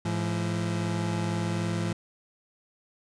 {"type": "tone pair together", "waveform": "30% pulse", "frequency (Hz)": [106.48, 170.2], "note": ["G#2", "F3"], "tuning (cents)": [44, -44], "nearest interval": "minor sixth", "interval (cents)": 812, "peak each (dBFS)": -27, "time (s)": [0.05, 1.93], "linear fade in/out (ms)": 5, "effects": ["resampled to 22050 Hz"]}